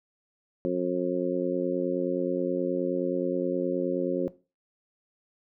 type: harmonic tone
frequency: 89.5 Hz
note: F2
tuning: 43 cents sharp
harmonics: 2 / 3 / 4 / 5 / 6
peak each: -33 / -31 / -29 / -33 / -30 dBFS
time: 0.65-4.28 s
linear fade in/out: 0 ms
effects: noise-tail reverb RT60 0.3 s tail -17 dB re dry